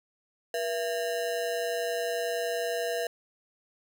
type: ring-modulated tone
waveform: square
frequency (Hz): 575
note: D5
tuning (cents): -37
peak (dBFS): -26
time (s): 0.54-3.07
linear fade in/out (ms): 2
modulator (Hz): 94.5
effects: none